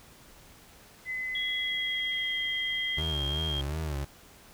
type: tone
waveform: sine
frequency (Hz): 2027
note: B6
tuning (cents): +45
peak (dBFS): -31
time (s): 1.05-3.02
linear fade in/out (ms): 50
type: tone with pitch glide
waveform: sine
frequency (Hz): 3322 to 3222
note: G#7 to G7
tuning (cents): 0 to +47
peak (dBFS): -31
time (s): 1.35-3.61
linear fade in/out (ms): 2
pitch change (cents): -53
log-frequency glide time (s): 1.56-2.42
type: tone with vibrato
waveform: 30% pulse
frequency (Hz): 74.5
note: D2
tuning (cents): +25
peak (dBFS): -28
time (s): 2.97-4.05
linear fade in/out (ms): 10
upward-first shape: sine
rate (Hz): 2.7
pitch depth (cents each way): 130
effects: pink hiss -54 dBFS RMS until 4.53 s